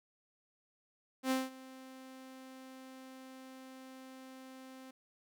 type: tone with ADSR envelope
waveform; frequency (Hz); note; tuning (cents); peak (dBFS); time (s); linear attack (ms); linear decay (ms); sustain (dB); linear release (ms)
sawtooth; 261.6; C4; 0; -25; 1.23-4.91; 76; 190; -21; 6
effects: none